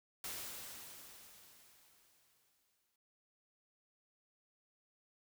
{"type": "noise with exponential decay", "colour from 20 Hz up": "white", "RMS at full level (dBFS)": -43, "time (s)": [0.24, 2.96], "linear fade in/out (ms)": 2, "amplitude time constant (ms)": 590, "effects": []}